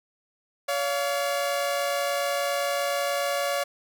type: tone pair together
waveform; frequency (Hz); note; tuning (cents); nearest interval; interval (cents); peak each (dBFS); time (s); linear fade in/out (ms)
sawtooth; 567 / 697; C#5 / F5; +39 / -4; major third; 357; -22 / -26; 0.68-3.64; 10
effects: none